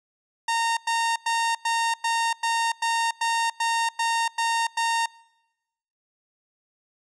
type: tone bursts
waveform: sawtooth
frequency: 920 Hz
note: A#5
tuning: 23 cents flat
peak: -18 dBFS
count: 12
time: 0.48-5.06 s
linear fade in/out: 5 ms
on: 290 ms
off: 100 ms
effects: noise-tail reverb RT60 1.0 s tail -24 dB re dry + resampled to 22050 Hz